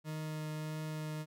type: tone with vibrato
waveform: 40% pulse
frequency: 154.8 Hz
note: D#3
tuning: 9 cents flat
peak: -37 dBFS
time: 0.04-1.26 s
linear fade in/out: 50 ms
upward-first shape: triangle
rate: 1.6 Hz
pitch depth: 10 cents each way
effects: none